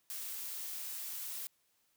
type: noise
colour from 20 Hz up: blue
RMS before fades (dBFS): -42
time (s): 0.1-1.47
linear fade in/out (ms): 0
effects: white hiss -75 dBFS RMS until 1.96 s

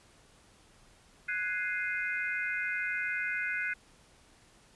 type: chord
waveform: sine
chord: Ab dominant seventh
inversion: third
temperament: equal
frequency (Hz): 1480 / 1661.2 / 2093 / 2489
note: Gb6 / Ab6 / C7 / Eb7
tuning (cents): 0 / 0 / 0 / 0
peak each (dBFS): -34 / -39 / -35 / -39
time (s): 1.28-3.74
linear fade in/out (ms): 10
effects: pink hiss -61 dBFS RMS until 4.75 s + resampled to 24000 Hz

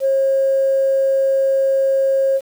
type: tone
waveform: sine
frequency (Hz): 540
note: C#5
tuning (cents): -45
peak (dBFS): -12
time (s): 0-2.41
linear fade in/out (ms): 50
effects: tanh soft clip ceiling -8 dBFS + 7-bit

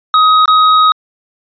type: tone with dropouts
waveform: square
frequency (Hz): 1261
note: D#6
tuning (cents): +23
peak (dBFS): -6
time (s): 0.14-0.92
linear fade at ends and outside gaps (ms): 1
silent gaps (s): 0.457-0.479
effects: resampled to 11025 Hz

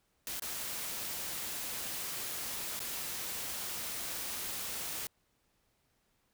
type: noise with dropouts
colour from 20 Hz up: white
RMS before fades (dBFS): -39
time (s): 0.27-5.07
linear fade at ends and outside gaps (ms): 1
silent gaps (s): 0.397-0.421 / 2.793-2.802
effects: pink hiss -75 dBFS RMS until 6.33 s

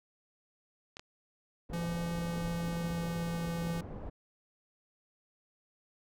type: clicks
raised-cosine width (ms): 0.2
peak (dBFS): -28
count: 2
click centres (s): 0.969 / 0.995
type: low-pass noise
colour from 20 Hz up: pink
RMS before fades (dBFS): -43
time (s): 1.69-4.1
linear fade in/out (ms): 10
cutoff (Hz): 660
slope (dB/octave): 12
type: tone with pitch glide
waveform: square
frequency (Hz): 170 to 168.63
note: F3 to E3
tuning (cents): -46 to +40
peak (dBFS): -34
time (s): 1.73-3.81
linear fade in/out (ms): 5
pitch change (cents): -14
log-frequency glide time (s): 2.11-3.43
effects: none

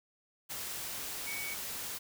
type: tone in noise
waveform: sine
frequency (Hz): 2247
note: C#7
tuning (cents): +23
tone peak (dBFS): -39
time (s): 1.26-1.55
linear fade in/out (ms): 20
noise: white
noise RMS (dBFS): -40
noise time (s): 0.49-1.99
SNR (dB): -2
effects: none

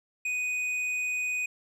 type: tone with hard clipping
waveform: sine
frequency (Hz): 2489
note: D#7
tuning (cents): 0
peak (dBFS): -29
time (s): 0.25-1.46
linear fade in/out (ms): 5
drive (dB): 6
effects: none

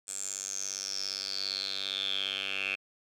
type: tone with band-pass filter sweep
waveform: 10% pulse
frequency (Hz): 97.4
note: G2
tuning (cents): -11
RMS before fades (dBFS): -35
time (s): 0.07-2.76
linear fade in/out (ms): 20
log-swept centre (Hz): 7900 to 2600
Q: 9.7
effects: none

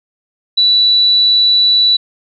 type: tone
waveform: sine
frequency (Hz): 3951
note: B7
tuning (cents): 0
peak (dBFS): -7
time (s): 0.57-1.97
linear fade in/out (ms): 10
effects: none

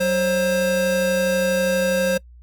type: tone pair together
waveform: square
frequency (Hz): 188 / 531.7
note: F#3 / C5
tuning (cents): +28 / +28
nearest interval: octave + tritone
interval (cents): 1800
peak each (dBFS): -25 / -19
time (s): 0-2.18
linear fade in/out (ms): 10
effects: noise-tail reverb RT60 0.1 s tail -24 dB re dry + added 60 Hz sine -42 dBFS peak until 2.42 s

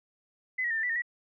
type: tone with pitch steps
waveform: sine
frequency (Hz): 2024 / 1908 / 1804 / 1784 / 1967 / 1831 / 1934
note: B6 / A#6 / A6 / A6 / B6 / A#6 / B6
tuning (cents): +42 / +40 / +43 / +23 / -7 / -32 / -37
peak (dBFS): -27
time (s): 0.58-1.021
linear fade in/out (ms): 10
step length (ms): 63
effects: none

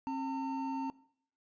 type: tone pair together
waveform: triangle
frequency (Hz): 268.3 / 906.4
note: C4 / A#5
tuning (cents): +44 / -49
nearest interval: octave + major sixth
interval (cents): 2107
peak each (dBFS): -34 / -35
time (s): 0.07-0.9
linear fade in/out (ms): 0
effects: noise-tail reverb RT60 0.6 s tail -20 dB re dry + resampled to 16000 Hz

